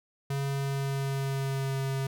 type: tone with pitch glide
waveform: square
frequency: 138.59 to 135.19 Hz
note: C#3 to C#3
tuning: 0 to -43 cents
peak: -29 dBFS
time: 0.3-2.07 s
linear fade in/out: 5 ms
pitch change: -43 cents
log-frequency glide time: 0.46-1.8 s
effects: none